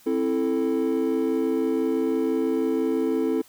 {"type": "chord", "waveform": "triangle", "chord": "A minor", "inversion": "first", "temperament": "just", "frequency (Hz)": [264, 330, 440], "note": ["C4", "E4", "A4"], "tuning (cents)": [16, 2, 0], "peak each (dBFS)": -23, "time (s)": [0.06, 3.42], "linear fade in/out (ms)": 10, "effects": ["tanh soft clip ceiling -12 dBFS", "white hiss -54 dBFS RMS until 3.48 s"]}